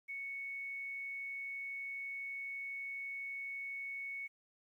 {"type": "tone", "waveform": "sine", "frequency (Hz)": 2217, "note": "C#7", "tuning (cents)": 0, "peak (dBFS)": -40, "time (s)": [0.08, 4.28], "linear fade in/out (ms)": 20, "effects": ["12-bit"]}